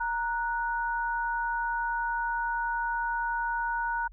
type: tone pair together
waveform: sine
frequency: 932.3 / 1472.7 Hz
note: A#5 / F#6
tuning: 0 / -9 cents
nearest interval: minor sixth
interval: 791 cents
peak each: -29 / -31 dBFS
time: 0-4.08 s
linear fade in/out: 10 ms
effects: added 43 Hz sine -46 dBFS peak until 4.12 s